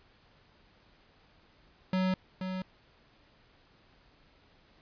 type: tone with echo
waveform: square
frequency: 186.3 Hz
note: F#3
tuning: 12 cents sharp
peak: -27 dBFS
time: 1.93-2.14 s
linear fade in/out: 2 ms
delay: 480 ms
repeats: 1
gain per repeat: -7 dB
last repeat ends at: 2.62 s
effects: pink hiss -63 dBFS RMS until 4.81 s + resampled to 11025 Hz